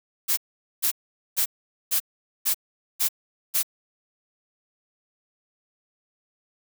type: noise bursts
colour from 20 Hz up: blue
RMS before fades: -22 dBFS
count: 7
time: 0.28-3.631 s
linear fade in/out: 20 ms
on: 93 ms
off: 450 ms
effects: none